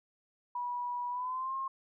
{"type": "tone with pitch glide", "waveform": "sine", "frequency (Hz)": [975, 1069.4], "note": ["B5", "C6"], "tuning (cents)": [-23, 37], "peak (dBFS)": -33, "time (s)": [0.55, 1.68], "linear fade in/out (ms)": 5, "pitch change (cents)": 160, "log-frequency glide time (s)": [1.1, 1.55], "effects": []}